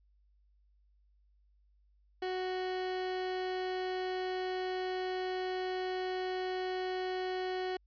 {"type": "tone", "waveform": "30% pulse", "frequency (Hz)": 370, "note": "F#4", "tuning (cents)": 0, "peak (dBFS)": -31, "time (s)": [2.22, 7.77], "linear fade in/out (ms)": 5, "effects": ["added 50 Hz sine -65 dBFS peak until 7.86 s", "resampled to 11025 Hz"]}